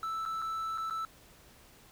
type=tone with dropouts; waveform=triangle; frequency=1318.5 Hz; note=E6; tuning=in tune; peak=-31 dBFS; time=0.03-1.05 s; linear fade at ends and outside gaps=1 ms; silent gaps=0.253-0.26 / 0.418-0.422 / 0.776-0.781 / 0.899-0.908 s; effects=pink hiss -58 dBFS RMS until 1.91 s